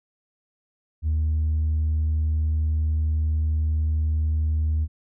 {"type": "tone with tanh clipping", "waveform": "triangle", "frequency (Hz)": 77.78, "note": "D#2", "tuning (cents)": 0, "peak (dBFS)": -20, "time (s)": [1.02, 4.88], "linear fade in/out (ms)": 50, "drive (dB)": 6, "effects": []}